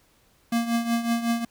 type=tone with tremolo; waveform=square; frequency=233.1 Hz; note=A#3; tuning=in tune; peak=-20 dBFS; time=0.52-1.45 s; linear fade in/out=5 ms; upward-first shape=triangle; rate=5.4 Hz; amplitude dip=75%; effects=pink hiss -62 dBFS RMS until 1.5 s